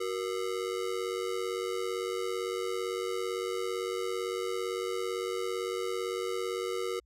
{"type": "ring-modulated tone", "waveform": "square", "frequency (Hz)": 422.8, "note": "G#4", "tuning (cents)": 31, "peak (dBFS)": -29, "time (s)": [0, 7], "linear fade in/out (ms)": 10, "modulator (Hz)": 48.9, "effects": ["added 60 Hz sine -64 dBFS peak until 7.05 s", "low-pass 11000 Hz 12 dB/octave"]}